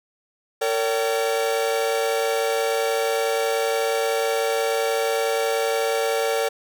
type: tone cluster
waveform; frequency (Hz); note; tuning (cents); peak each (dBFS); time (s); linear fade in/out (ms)
45% pulse; 456.5 / 567 / 773; A#4 / C#5 / G5; -36 / +39 / -24; -23 / -25 / -28; 0.61-6.49; 10
effects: none